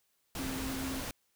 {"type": "tone in noise", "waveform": "sine", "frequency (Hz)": 264.8, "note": "C4", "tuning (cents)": 21, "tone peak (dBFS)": -37, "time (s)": [0.39, 1], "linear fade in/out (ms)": 2, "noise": "pink", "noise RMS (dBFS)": -39, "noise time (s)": [0.35, 1.11], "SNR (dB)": -1, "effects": ["white hiss -75 dBFS RMS until 1.35 s"]}